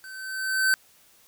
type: tone with level ramp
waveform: square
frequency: 1537 Hz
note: G6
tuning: 35 cents flat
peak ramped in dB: -41 to -18 dBFS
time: 0.04-0.74 s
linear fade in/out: 0 ms
effects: white hiss -58 dBFS RMS until 1.27 s